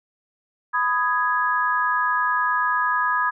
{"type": "chord", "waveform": "sine", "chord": "G# minor", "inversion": "first", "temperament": "just", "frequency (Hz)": [996.7, 1245.9, 1661.2], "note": ["B5", "D#6", "G#6"], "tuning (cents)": [16, 2, 0], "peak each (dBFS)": -23, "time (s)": [0.73, 3.31], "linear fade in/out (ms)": 20, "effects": []}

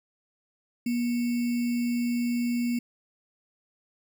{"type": "tone with sample-and-hold", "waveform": "sine", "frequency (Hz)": 239.7, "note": "A#3", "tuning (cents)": 48, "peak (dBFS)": -24, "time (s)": [0.86, 2.79], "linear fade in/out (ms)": 5, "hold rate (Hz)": 2450, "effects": []}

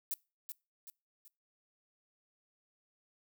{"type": "noise with echo", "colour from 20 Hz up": "violet", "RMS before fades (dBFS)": -36, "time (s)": [0.11, 0.14], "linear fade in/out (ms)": 0, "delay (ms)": 380, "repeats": 3, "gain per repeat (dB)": -7, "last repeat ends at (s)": 1.28, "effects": ["noise-tail reverb RT60 0.3 s tail -25 dB re dry"]}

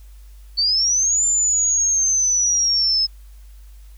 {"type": "linear two-way sweep", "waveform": "sine", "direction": "up then down", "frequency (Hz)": [4435, 7200, 5150], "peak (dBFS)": -15, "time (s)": [0.57, 3.07], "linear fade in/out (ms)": 20, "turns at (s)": 1.25, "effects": ["added 50 Hz sine -39 dBFS peak until 3.97 s", "white hiss -57 dBFS RMS until 3.97 s"]}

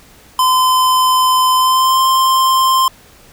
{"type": "tone with pitch glide", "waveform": "square", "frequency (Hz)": [1025, 1048.4], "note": ["C6", "C6"], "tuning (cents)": [-36, 3], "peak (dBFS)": -10, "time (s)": [0.39, 2.88], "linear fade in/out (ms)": 2, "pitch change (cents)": 39, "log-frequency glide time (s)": [1.56, 2.01], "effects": ["pink hiss -44 dBFS RMS until 3.32 s"]}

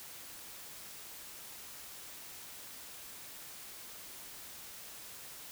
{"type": "silence", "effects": ["white hiss -49 dBFS RMS until 5.51 s"]}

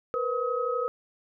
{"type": "tone cluster", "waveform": "sine", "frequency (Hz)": [473.9, 506, 1272], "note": ["A#4", "B4", "D#6"], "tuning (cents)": [28, 42, 38], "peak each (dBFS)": -30, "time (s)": [0.14, 0.88], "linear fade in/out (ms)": 0, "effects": []}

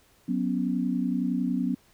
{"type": "chord", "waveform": "sine", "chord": "F# suspended fourth", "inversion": "none", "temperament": "just", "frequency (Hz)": [185, 246.7, 277.5], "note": ["F#3", "B3", "C#4"], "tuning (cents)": [0, -2, 2], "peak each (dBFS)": [-29, -27, -30], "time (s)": [0.28, 1.75], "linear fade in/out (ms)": 10, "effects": ["pink hiss -61 dBFS RMS until 1.93 s"]}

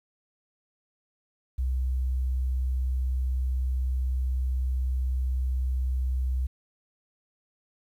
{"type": "tone", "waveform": "sine", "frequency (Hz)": 64, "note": "C2", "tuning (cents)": -38, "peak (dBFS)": -24, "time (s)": [1.58, 6.47], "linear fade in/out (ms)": 10, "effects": ["10-bit"]}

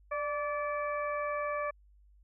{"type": "harmonic tone with a mistuned harmonic", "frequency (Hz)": 579, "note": "D5", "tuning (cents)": -25, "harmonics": [1, 2, 3, 4], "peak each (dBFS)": [-34, -35, -42, -43], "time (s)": [0.11, 1.71], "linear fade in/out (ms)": 10, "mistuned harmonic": 1, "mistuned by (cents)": 35, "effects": ["added 50 Hz sine -58 dBFS peak until 2.23 s"]}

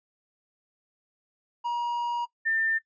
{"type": "tone pair in turn", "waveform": ["triangle", "sine"], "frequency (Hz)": [953, 1794.9], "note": ["A#5", "A6"], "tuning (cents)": [38, 34], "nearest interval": "major seventh", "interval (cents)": 1096, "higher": "second", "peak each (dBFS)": [-24, -23], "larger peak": "second", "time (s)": [[1.64, 2.26], [2.45, 2.79]], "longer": "first", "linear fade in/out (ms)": 20, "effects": ["noise-tail reverb RT60 0.1 s tail -21 dB re dry", "resampled to 16000 Hz"]}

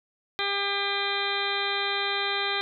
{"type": "harmonic tone", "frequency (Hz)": 400, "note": "G4", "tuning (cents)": 35, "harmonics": [1, 2, 3, 4, 5, 6, 8, 9, 10], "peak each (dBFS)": [-34, -34, -34, -34, -34, -34, -34, -34, -34], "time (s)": [0.39, 2.61], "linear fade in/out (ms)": 0, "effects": []}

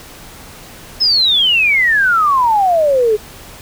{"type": "exponential sweep", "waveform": "sine", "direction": "down", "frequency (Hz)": [5274, 412.2], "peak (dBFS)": -9, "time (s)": [1, 3.17], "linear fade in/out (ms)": 20, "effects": ["pink hiss -36 dBFS RMS until 3.61 s"]}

